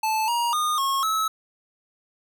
square tone with pitch steps, 874 / 947 / 1224 / 1089 / 1296 Hz, A5 / A#5 / D#6 / C#6 / E6, -12 / +27 / -29 / -31 / -30 cents, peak -22 dBFS, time 0.03-1.28 s, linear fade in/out 5 ms, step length 250 ms, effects none

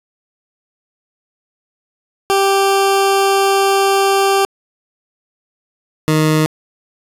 20% pulse tone pair in turn, 392 / 155.57 Hz, G4 / D#3, 0 / 0 cents, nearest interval octave + major third, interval 1600 cents, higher first, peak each -6 dBFS, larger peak neither, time 2.3-4.45 / 6.08-6.46 s, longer first, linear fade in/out 0 ms, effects resampled to 32000 Hz + 8-bit

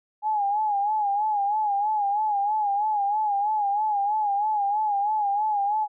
sine tone with vibrato, 830.6 Hz, G#5, in tune, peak -21 dBFS, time 0.22-5.88 s, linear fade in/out 50 ms, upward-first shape sine, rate 3.1 Hz, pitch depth 76 cents each way, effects none

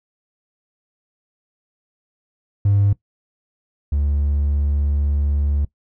triangle tone pair in turn, 100.6 / 72.04 Hz, G2 / D2, +45 / -33 cents, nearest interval tritone, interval 578 cents, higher first, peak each -10 / -14 dBFS, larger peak first, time 2.65-2.93 / 3.92-5.65 s, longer second, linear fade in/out 5 ms, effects noise-tail reverb RT60 0.1 s tail -20 dB re dry + tanh soft clip ceiling -7 dBFS

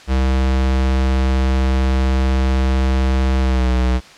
square tone with pitch glide, 65.41 to 62.89 Hz, C2 to B1, 0 to +32 cents, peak -14 dBFS, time 0.07-4.01 s, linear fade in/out 50 ms, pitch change -68 cents, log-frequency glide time 3.4-3.69 s, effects white hiss -41 dBFS RMS until 4.17 s + low-pass 5000 Hz 12 dB/octave

